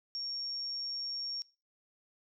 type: tone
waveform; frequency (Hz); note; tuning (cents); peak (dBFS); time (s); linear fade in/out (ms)
sine; 5530; F8; -18; -35; 0.15-1.42; 0
effects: noise-tail reverb RT60 0.3 s tail -20 dB re dry